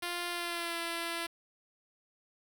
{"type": "tone with pitch glide", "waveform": "5% pulse", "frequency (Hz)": [349.2, 337.1], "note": ["F4", "E4"], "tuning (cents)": [0, 39], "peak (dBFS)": -23, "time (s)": [0.02, 1.27], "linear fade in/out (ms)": 10, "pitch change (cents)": -61, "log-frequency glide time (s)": [0.3, 0.77], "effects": ["9-bit"]}